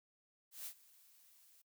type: noise with ADSR envelope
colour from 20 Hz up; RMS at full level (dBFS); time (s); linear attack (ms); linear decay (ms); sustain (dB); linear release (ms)
blue; -45; 0.51-1.62; 150; 75; -21; 8
effects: noise-tail reverb RT60 0.1 s tail -24 dB re dry